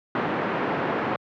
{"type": "band-pass noise", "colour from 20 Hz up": "pink", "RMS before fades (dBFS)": -26, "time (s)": [0.15, 1.16], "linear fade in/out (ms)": 2, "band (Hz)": [200, 1800], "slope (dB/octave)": 12, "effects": ["high-pass 100 Hz 12 dB/octave", "low-pass 3000 Hz 12 dB/octave"]}